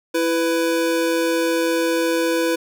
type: tone pair together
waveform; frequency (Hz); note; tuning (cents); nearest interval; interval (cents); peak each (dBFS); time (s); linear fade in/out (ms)
square; 331.8 / 497.2; E4 / B4; +11 / +12; perfect fifth; 701; -21; 0.14-2.56; 10
effects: none